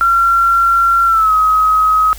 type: tone with pitch glide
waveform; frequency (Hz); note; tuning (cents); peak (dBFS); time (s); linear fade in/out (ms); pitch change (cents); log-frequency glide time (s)
sine; 1368 to 1269; F6 to D#6; -36 to +34; -8; 0.01-2.13; 0; -130; 1.06-1.33
effects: added 50 Hz sine -30 dBFS peak until 2.18 s + white hiss -37 dBFS RMS until 2.18 s